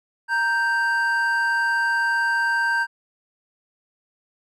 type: tone pair together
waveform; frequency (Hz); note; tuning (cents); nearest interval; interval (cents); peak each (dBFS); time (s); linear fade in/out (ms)
triangle; 932.3 / 1567.9; A#5 / G6; 0 / 0; major sixth; 900; -23 / -18; 0.28-2.87; 50
effects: none